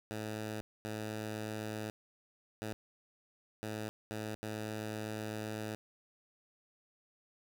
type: tone bursts at uneven times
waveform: 10% pulse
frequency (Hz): 107.9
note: A2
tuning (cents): -33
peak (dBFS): -30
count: 6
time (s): 0.11-0.61 / 0.85-1.9 / 2.62-2.73 / 3.63-3.89 / 4.11-4.35 / 4.43-5.75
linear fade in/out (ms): 0
effects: none